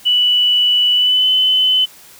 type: tone with pitch glide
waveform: sine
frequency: 2960 to 3029 Hz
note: F#7 to F#7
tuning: 0 to +40 cents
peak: -10 dBFS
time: 0.05-1.86 s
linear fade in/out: 20 ms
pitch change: +40 cents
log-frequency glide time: 0.93-1.28 s
effects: white hiss -42 dBFS RMS until 2.19 s

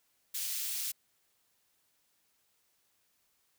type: high-pass noise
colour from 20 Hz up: white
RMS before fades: -36 dBFS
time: 0.34-0.92 s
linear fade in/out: 10 ms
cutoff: 3000 Hz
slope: 12 dB/octave
effects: white hiss -74 dBFS RMS until 3.58 s

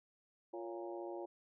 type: harmonic tone with a mistuned harmonic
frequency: 116.54 Hz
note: A#2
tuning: in tune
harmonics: 3 / 4 / 5 / 6 / 7 / 8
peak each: -44 / -55 / -48 / -53 / -52 / -56 dBFS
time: 0.53-1.26 s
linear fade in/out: 10 ms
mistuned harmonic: 5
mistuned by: -62 cents
effects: none

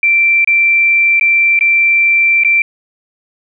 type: tone with dropouts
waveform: sine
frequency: 2349 Hz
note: D7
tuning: in tune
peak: -7 dBFS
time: 0.03-2.62 s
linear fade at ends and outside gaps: 2 ms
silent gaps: 0.446-0.474 / 1.197-1.21 / 1.591-1.609 / 2.436-2.447 s
effects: none

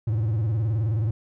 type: tone with vibrato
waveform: triangle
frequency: 109.6 Hz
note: A2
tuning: 6 cents flat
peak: -19 dBFS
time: 0.07-1.11 s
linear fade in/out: 5 ms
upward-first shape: square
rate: 19 Hz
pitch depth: 110 cents each way
effects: none

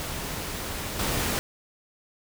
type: noise with level steps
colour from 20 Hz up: pink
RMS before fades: -33 / -27 dBFS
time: 0-1.39 s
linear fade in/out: 0 ms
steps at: 0.99 s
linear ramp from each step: 5 ms
effects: none

